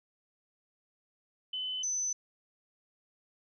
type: tone pair in turn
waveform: sine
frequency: 3026 / 6052 Hz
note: F#7 / F#8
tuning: +38 / +38 cents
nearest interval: octave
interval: 1200 cents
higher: second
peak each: -33 / -30 dBFS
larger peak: second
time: 1.53-1.83 / 1.83-2.13 s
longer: neither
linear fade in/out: 5 ms
effects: none